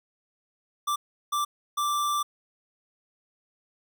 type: tone bursts at uneven times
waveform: square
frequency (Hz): 1174.7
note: D6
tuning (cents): 0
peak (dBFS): -25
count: 3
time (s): 0.87-0.96 / 1.32-1.45 / 1.77-2.23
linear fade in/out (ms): 10
effects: none